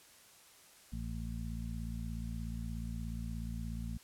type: harmonic tone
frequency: 56.8 Hz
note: A#1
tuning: 44 cents flat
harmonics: 1 / 2 / 3 / 4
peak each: -40 / -44 / -45 / -45 dBFS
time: 0.92-3.98 s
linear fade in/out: 10 ms
effects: white hiss -60 dBFS RMS until 4.03 s + low-pass 12000 Hz 12 dB/octave